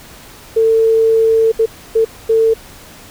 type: tone bursts at uneven times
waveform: sine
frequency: 448.4 Hz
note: A4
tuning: 33 cents sharp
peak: -8 dBFS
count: 4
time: 0.56-1.52 / 1.59-1.66 / 1.95-2.05 / 2.29-2.54 s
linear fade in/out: 10 ms
effects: pink hiss -38 dBFS RMS until 3.1 s